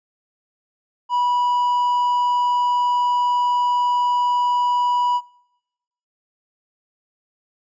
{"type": "tone", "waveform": "triangle", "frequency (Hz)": 978, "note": "B5", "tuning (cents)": -17, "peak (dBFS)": -15, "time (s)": [1.09, 5.21], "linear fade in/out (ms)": 50, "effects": ["noise-tail reverb RT60 0.9 s tail -22 dB re dry", "resampled to 16000 Hz"]}